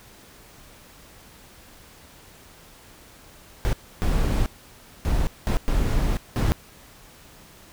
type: noise bursts at uneven times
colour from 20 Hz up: brown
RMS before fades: -21 dBFS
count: 6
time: 3.65-3.73 / 4.02-4.46 / 5.05-5.27 / 5.47-5.57 / 5.68-6.17 / 6.36-6.52 s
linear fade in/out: 0 ms
effects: pink hiss -49 dBFS RMS until 7.72 s